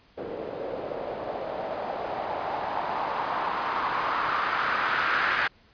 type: noise with low-pass filter sweep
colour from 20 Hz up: blue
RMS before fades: -29 dBFS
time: 0.17-5.48 s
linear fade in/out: 10 ms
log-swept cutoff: 460 to 1600 Hz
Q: 3
effects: pink hiss -59 dBFS RMS until 5.73 s + resampled to 11025 Hz